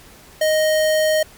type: tone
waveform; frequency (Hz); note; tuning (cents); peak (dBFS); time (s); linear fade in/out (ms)
square; 622.3; D#5; 0; -15; 0.41-1.23; 5
effects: pink hiss -45 dBFS RMS until 1.37 s + MP3 96 kbps